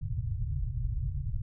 white low-pass noise, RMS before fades -32 dBFS, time 0.01-1.42 s, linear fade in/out 10 ms, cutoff 140 Hz, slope 96 dB/octave, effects none

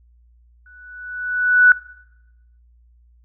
sine tone with exponential growth, 1482 Hz, F#6, 2 cents sharp, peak -5 dBFS, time 0.66-1.72 s, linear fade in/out 2 ms, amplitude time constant 230 ms, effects noise-tail reverb RT60 0.9 s tail -21 dB re dry + added 59 Hz sine -50 dBFS peak until 3.24 s

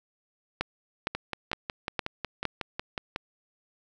two click trains, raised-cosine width 0.3 ms, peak -15 / -11 dBFS, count 12 / 5, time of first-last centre 1.15-3.161 / 0.61-2.453 s, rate 5.47 / 2.17 Hz, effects none

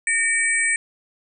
sine tone cluster, 1825 / 2297 / 8120 Hz, A#6 / D7 / B8, -37 / -39 / +47 cents, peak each -22 dBFS, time 0.07-0.76 s, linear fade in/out 2 ms, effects none

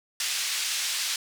pink band-pass noise, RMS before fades -29 dBFS, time 0.2-1.16 s, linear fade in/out 2 ms, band 2900 to 8200 Hz, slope 12 dB/octave, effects none

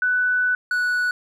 sine / triangle tone pair in turn, 1492 / 1475.7 Hz, F#6 / F#6, +14 / -5 cents, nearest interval unison, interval 19 cents, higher first, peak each -17 dBFS, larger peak neither, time 0.02-0.55 / 0.71-1.11 s, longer first, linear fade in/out 2 ms, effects none

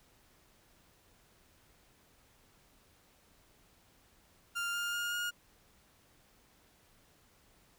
30% pulse tone with pitch steps, 1397 / 1407.5 / 1418.1 / 1428.8 Hz, F6 / F6 / F6 / F6, 0 / +13 / +26 / +39 cents, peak -31 dBFS, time 4.55-5.31 s, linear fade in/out 20 ms, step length 190 ms, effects pink hiss -66 dBFS RMS until 7.78 s

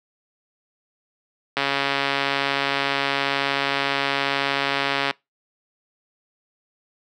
click train, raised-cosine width 0.3 ms, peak -5 dBFS, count 493, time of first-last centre 1.57-5.11 s, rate 139 Hz, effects noise-tail reverb RT60 0.2 s tail -24 dB re dry + high-pass 200 Hz 12 dB/octave

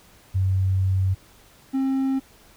sine / triangle tone pair in turn, 94.8 / 267.3 Hz, F#2 / C4, +43 / +37 cents, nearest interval octave + tritone, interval 1794 cents, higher second, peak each -18 dBFS, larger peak neither, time 0.34-1.15 / 1.73-2.2 s, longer first, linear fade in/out 20 ms, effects pink hiss -53 dBFS RMS until 2.56 s

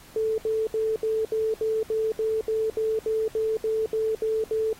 sine tone bursts, 440 Hz, A4, in tune, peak -22 dBFS, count 16, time 0.16-4.73 s, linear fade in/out 2 ms, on 220 ms, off 70 ms, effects pink hiss -50 dBFS RMS until 4.79 s + AAC 48 kbps

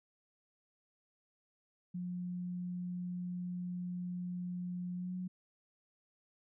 sine tone with pitch glide, 178.6 to 182.56 Hz, F3 to F#3, +39 to -23 cents, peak -37 dBFS, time 1.94-5.28 s, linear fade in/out 10 ms, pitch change +38 cents, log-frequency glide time 4.95-5.15 s, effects none

